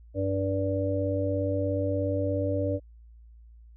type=harmonic tone; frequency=96.9 Hz; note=G2; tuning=20 cents flat; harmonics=1 / 3 / 5 / 6; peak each=-29 / -31 / -32 / -30 dBFS; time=0.14-2.8 s; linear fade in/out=50 ms; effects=added 57 Hz sine -48 dBFS peak until 3.76 s